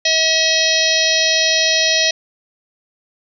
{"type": "harmonic tone with a mistuned harmonic", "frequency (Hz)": 641, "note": "E5", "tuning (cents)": -49, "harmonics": [1, 3, 4, 5, 6, 7, 8, 9], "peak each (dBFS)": [-21, -21, -21, -21, -21, -21, -21, -21], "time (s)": [0.05, 2.11], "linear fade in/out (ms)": 5, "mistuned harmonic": 7, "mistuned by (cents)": -67, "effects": []}